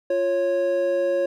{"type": "tone pair together", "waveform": "triangle", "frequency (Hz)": [348.9, 550.8], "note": ["F4", "C#5"], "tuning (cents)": [-2, -11], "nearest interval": "minor sixth", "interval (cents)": 791, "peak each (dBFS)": [-25, -18], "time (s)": [0.1, 1.26], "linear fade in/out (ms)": 5, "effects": []}